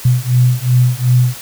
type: beating tone pair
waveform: sine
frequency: 123.47 / 126.17 Hz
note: B2 / B2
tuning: 0 / +37 cents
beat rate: 2.7 Hz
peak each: -12 dBFS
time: 0.05-1.35 s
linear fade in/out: 5 ms
effects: white hiss -31 dBFS RMS until 1.41 s

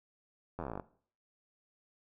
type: slowing click train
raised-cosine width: 1 ms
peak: -25 dBFS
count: 14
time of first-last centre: 0.59-0.798 s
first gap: 11 ms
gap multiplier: 1.06
effects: noise-tail reverb RT60 0.5 s tail -18 dB re dry

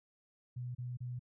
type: tone bursts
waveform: sine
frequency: 123.47 Hz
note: B2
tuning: in tune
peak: -38 dBFS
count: 3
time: 0.56-1.194 s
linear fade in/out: 10 ms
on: 190 ms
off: 32 ms
effects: none

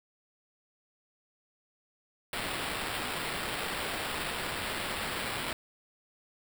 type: noise with sample-and-hold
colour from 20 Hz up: white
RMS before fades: -35 dBFS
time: 2.33-5.53 s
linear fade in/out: 2 ms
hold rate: 6300 Hz
effects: none

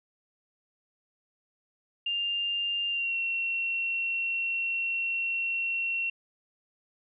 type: tone with pitch glide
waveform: sine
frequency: 2800 to 2725 Hz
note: F7 to F7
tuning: +4 to -43 cents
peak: -27 dBFS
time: 2.06-6.1 s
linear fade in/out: 5 ms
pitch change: -47 cents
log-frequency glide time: 2.89-3.16 s
effects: none

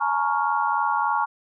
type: chord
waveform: sine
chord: Bb minor seventh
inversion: third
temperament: equal with one note detuned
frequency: 849 / 932.3 / 1108.7 / 1396.9 Hz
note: Ab5 / Bb5 / Db6 / F6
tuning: +38 / 0 / 0 / 0 cents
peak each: -25 / -25 / -25 / -28 dBFS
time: 0-1.26 s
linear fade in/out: 20 ms
effects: none

